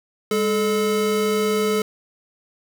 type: tone pair together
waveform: square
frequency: 203.6 / 432.1 Hz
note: G#3 / A4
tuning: -34 / -31 cents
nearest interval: octave + minor second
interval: 1303 cents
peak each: -25 / -20 dBFS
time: 0.31-1.82 s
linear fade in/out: 2 ms
effects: none